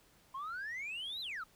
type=exponential two-way sweep; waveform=sine; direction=up then down; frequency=1035 to 4102 to 1212 Hz; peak=-37 dBFS; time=0.34-1.44 s; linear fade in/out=10 ms; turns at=1.21 s; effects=tanh soft clip ceiling -37 dBFS + pink hiss -66 dBFS RMS until 1.55 s